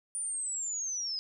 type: linear sweep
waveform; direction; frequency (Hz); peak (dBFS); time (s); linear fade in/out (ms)
sine; down; 9397 to 4978; -32; 0.15-1.19; 0
effects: none